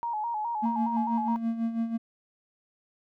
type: tone with vibrato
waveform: sine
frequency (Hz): 894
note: A5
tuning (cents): +27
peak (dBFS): -28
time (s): 0.03-1.36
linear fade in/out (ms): 0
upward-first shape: square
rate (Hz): 4.8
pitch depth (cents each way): 85
type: tone with tremolo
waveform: triangle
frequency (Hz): 228.7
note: A#3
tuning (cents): -33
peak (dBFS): -22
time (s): 0.62-1.98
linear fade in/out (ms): 20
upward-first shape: sine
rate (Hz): 6.1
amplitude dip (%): 65
effects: none